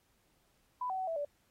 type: tone with pitch steps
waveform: sine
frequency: 996 / 756 / 751 / 657 / 580 Hz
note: B5 / F#5 / F#5 / E5 / D5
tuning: +14 / +37 / +26 / -6 / -22 cents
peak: -33 dBFS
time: 0.81-1.25 s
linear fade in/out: 5 ms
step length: 88 ms
effects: pink hiss -73 dBFS RMS until 1.5 s + AAC 48 kbps